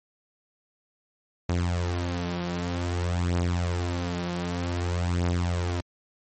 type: beating tone pair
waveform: sawtooth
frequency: 87.31 / 87.84 Hz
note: F2 / F2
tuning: 0 / +11 cents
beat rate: 0.53 Hz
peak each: -26 / -23 dBFS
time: 1.49-5.81 s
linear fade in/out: 5 ms
effects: MP3 32 kbps